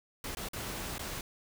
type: noise with dropouts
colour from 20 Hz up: pink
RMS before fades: -39 dBFS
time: 0.24-1.21 s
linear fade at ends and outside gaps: 2 ms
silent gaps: 0.35-0.37 / 0.487-0.533 / 0.982-0.993 s
effects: none